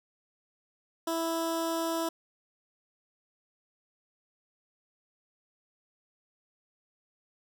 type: tone with notch filter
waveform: 15% pulse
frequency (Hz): 329.6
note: E4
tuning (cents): 0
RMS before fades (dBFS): -31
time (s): 1.07-2.09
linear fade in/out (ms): 5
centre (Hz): 2200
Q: 1.1
effects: none